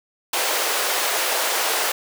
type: high-pass noise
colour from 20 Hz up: pink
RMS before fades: -22 dBFS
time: 0.33-1.92 s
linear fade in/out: 5 ms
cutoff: 470 Hz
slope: 24 dB/octave
effects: none